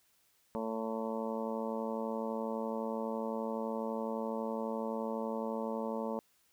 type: harmonic tone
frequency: 111.9 Hz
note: A2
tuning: 30 cents sharp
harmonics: 2 / 3 / 4 / 5 / 6 / 7 / 8 / 9 / 10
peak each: -38 / -48 / -40 / -40 / -47 / -53 / -43 / -48 / -51 dBFS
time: 0.55-6.19 s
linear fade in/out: 0 ms
effects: white hiss -71 dBFS RMS until 6.52 s